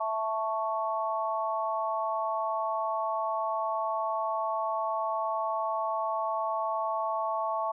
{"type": "chord", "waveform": "sine", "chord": "A major", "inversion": "second", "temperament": "equal", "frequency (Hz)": [659.3, 880, 1108.7], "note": ["E5", "A5", "C#6"], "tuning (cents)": [0, 0, 0], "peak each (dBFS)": -32, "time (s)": [0, 7.72], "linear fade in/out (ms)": 10, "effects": []}